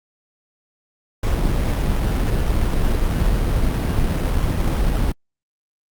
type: noise with sample-and-hold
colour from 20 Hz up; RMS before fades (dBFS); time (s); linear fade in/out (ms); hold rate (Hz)
brown; -18; 1.23-5.12; 5; 4410
effects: Opus 48 kbps